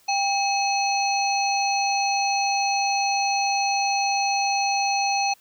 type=harmonic tone with a mistuned harmonic; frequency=853 Hz; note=G#5; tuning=46 cents sharp; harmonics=1 / 3 / 5 / 7; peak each=-22 / -27 / -29 / -30 dBFS; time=0.08-5.34 s; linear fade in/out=10 ms; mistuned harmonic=1; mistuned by=-120 cents; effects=white hiss -58 dBFS RMS until 5.4 s